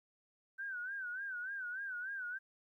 sine tone with vibrato, 1527 Hz, G6, 46 cents flat, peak -39 dBFS, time 0.58-2.39 s, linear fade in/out 20 ms, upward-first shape sine, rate 3.4 Hz, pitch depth 110 cents each way, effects 13-bit

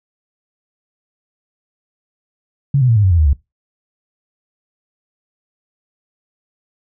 sine tone with pitch steps, 139.6 / 126.54 / 114.71 / 103.98 / 94.25 / 85.44 / 77.45 / 70.2 Hz, C#3 / B2 / A#2 / G#2 / F#2 / F2 / D#2 / C#2, +13 / +43 / -27 / +3 / +32 / -37 / -7 / +22 cents, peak -9 dBFS, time 2.74-3.332 s, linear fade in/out 5 ms, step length 74 ms, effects noise-tail reverb RT60 0.2 s tail -20 dB re dry

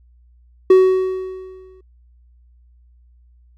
triangle tone with exponential decay, 374.8 Hz, F#4, 22 cents sharp, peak -3 dBFS, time 0.7-1.81 s, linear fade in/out 5 ms, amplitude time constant 240 ms, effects added 60 Hz sine -48 dBFS peak until 3.57 s

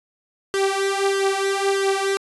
sawtooth tone with flanger, 391.8 Hz, G4, 1 cent flat, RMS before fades -21 dBFS, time 0.54-2.17 s, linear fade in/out 0 ms, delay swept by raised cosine 1.9 to 4.6 ms, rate 1.6 Hz, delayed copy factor +0.75, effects resampled to 24000 Hz

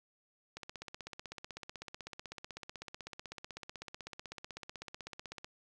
click train, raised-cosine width 0.2 ms, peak -27 dBFS, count 79, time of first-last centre 0.57-5.445 s, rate 16 Hz, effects none

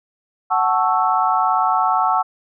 sine chord, F# minor seventh, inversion none, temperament equal with one note detuned, 742.6 / 880 / 1108.7 / 1318.5 Hz, F#5 / A5 / C#6 / E6, +6 / 0 / 0 / 0 cents, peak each -19 / -20 / -21 / -20 dBFS, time 0.5-2.23 s, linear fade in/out 20 ms, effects none

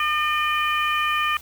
harmonic tone, 605 Hz, D#5, 49 cents flat, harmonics 2 / 3 / 4 / 5, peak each -22 / -27 / -26 / -29 dBFS, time 0-1.37 s, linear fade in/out 2 ms, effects added 69 Hz sine -48 dBFS peak until 1.41 s + white hiss -45 dBFS RMS until 1.41 s

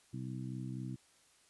harmonic tone, 64 Hz, C2, 38 cents flat, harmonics 2 / 3 / 4 / 5, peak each -41 / -45 / -47 / -49 dBFS, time 0.13-0.96 s, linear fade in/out 10 ms, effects white hiss -67 dBFS RMS until 1.49 s + resampled to 24000 Hz

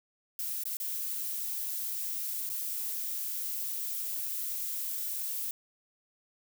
violet noise with dropouts, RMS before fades -35 dBFS, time 0.39-5.51 s, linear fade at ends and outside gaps 2 ms, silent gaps 0.637-0.654 / 0.77-0.8 / 2.493-2.499 s, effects none

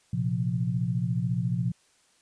sine chord, Bb suspended second, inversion none, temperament equal, 116.54 / 130.81 / 174.61 Hz, Bb2 / C3 / F3, 0 / 0 / 0 cents, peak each -29 dBFS, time 0.13-1.72 s, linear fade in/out 5 ms, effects white hiss -64 dBFS RMS until 2.21 s + resampled to 22050 Hz

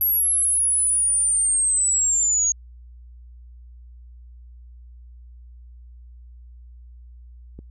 sine linear sweep, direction down, 11660 to 6600 Hz, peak -17 dBFS, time 0.01-2.52 s, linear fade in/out 2 ms
click, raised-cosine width 3 ms, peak -26 dBFS, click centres 7.59 s
effects added 60 Hz sine -41 dBFS peak until 7.7 s

